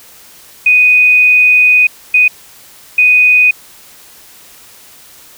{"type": "tone bursts at uneven times", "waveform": "sine", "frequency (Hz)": 2489, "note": "D#7", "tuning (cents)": 0, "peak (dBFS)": -4, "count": 3, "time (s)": [[0.66, 1.87], [2.14, 2.28], [2.98, 3.51]], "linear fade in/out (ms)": 5, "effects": ["white hiss -39 dBFS RMS until 5.37 s"]}